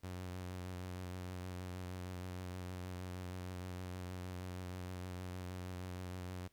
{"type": "tone with vibrato", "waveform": "sawtooth", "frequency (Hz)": 91, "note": "F#2", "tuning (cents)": -28, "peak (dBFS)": -39, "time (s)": [0.03, 6.48], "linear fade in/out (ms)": 10, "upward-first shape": "triangle", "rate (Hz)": 6.4, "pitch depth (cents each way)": 34, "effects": ["pink hiss -75 dBFS RMS until 6.52 s"]}